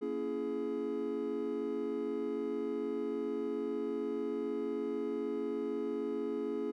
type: chord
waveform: triangle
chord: A# half-diminished seventh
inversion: none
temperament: just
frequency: 233.1 / 279.7 / 335.6 / 419.5 Hz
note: A#3 / C#4 / E4 / G#4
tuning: 0 / +16 / +31 / +17 cents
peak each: -40 / -38 / -39 / -34 dBFS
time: 0.01-6.72 s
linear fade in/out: 20 ms
effects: none